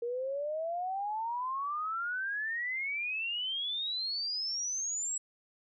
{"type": "exponential sweep", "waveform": "sine", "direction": "up", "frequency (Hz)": [466.2, 7790], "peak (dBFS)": -32, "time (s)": [0.02, 5.18], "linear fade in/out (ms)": 5, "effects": []}